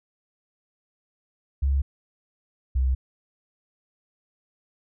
sine tone pair in turn, 68.7 / 64.69 Hz, C#2 / C2, -15 / -19 cents, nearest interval minor second, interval 104 cents, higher first, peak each -19 dBFS, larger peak neither, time 1.62-1.82 / 2.75-2.95 s, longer neither, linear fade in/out 10 ms, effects none

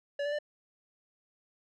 square tone with pitch steps, 571 / 582 / 593.2 Hz, D5 / D5 / D5, -49 / -16 / +17 cents, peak -31 dBFS, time 0.19-0.388 s, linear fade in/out 5 ms, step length 66 ms, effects low-pass 3000 Hz 12 dB/octave

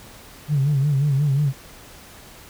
sine tone with vibrato, 141.7 Hz, C#3, 38 cents sharp, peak -15 dBFS, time 0.48-1.53 s, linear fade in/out 50 ms, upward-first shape sine, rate 5.6 Hz, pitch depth 100 cents each way, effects tanh soft clip ceiling -12 dBFS + pink hiss -44 dBFS RMS until 2.49 s

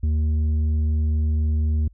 triangle tone with tanh clipping, 77 Hz, D#2, 17 cents flat, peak -19 dBFS, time 0.03-1.88 s, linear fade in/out 5 ms, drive 10 dB, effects added 50 Hz sine -48 dBFS peak until 1.93 s

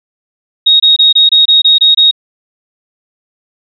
sine tone bursts, 3756 Hz, A#7, 12 cents sharp, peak -3 dBFS, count 9, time 0.66-2.112 s, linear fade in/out 10 ms, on 140 ms, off 24 ms, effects none

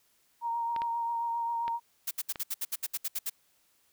sine tone with vibrato, 932.3 Hz, A#5, in tune, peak -29 dBFS, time 0.41-1.8 s, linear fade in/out 50 ms, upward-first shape triangle, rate 7.5 Hz, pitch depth 22 cents each way
clicks, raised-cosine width 0.3 ms, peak -23 dBFS, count 4, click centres 0.763 / 0.819 / 1.68 / 2.358 s
blue noise bursts, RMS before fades -32 dBFS, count 12, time 2.07-3.299 s, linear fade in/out 10 ms, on 41 ms, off 67 ms
effects white hiss -69 dBFS RMS until 3.92 s

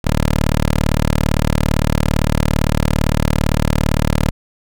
10% pulse tone, 37.68 Hz, D1, 45 cents sharp, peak -5 dBFS, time 0.04-4.31 s, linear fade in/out 10 ms, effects none

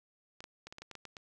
clicks, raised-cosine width 0.2 ms, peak -29 dBFS, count 10, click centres 0.405 / 0.441 / 0.67 / 0.725 / 0.784 / 0.82 / 0.913 / 0.953 / 1.053 / 1.168 s, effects none

